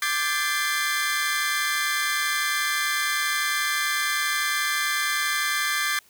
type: tone cluster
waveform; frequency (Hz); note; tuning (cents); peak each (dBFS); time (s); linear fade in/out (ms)
sawtooth; 1181 / 1585 / 1737 / 2062; D6 / G6 / A6 / C7; +9 / +19 / -23 / -26; -25; 0.02-5.99; 2
effects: white hiss -57 dBFS RMS until 6.09 s